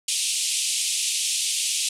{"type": "band-pass noise", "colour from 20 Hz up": "white", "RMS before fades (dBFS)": -25, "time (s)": [0.08, 1.89], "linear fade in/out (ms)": 5, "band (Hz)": [2500, 10000], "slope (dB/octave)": 48, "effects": []}